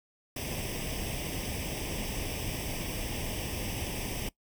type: noise with comb filter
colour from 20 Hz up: pink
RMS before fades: -35 dBFS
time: 0.36-4.29 s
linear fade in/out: 5 ms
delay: 0.36 ms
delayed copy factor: +0.8
effects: noise-tail reverb RT60 0.1 s tail -20 dB re dry